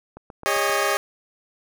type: click train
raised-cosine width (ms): 1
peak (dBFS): -25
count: 5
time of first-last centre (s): 0.17-0.697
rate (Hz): 7.59
type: chord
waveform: 15% pulse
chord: Ab suspended fourth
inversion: none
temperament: equal with one note detuned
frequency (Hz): 404.9 / 554.4 / 622.3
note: Ab4 / Db5 / Eb5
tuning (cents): -44 / 0 / 0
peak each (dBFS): -18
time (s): 0.46-0.97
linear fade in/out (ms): 0
effects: none